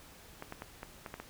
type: clicks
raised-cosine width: 0.5 ms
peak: -26 dBFS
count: 7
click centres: 0.424 / 0.524 / 0.621 / 0.831 / 1.062 / 1.141 / 1.2 s
effects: pink hiss -55 dBFS RMS until 1.29 s